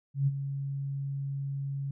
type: tone with ADSR envelope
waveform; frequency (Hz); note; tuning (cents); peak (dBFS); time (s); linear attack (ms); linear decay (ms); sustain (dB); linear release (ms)
sine; 138.59; C#3; 0; -21; 0.14-1.91; 130; 35; -10; 4
effects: none